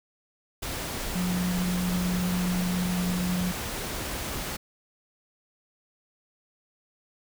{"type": "tone in noise", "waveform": "sine", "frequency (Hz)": 180, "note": "F#3", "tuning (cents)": -47, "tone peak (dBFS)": -25, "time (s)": [1.15, 3.52], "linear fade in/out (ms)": 10, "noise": "pink", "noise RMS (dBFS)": -33, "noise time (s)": [0.62, 4.57], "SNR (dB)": 5, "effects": []}